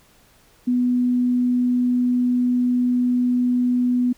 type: tone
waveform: sine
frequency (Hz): 247.2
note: B3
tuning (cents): +2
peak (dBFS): -16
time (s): 0.67-4.13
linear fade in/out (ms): 10
effects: pink hiss -55 dBFS RMS until 4.17 s